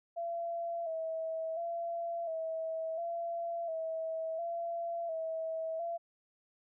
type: tone with vibrato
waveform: sine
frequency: 663 Hz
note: E5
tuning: 10 cents sharp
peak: -34 dBFS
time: 0.16-5.98 s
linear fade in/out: 20 ms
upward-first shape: square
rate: 0.71 Hz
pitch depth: 42 cents each way
effects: none